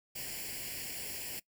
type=noise with comb filter; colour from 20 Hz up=white; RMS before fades=-41 dBFS; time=0.15-1.4 s; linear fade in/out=10 ms; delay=0.4 ms; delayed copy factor=+0.8; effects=noise-tail reverb RT60 0.1 s tail -21 dB re dry